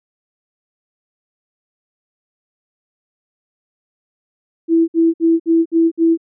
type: tone bursts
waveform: sine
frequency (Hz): 330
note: E4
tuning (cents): +2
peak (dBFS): -9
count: 6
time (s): 4.68-6.175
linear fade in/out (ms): 50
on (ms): 200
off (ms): 59
effects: none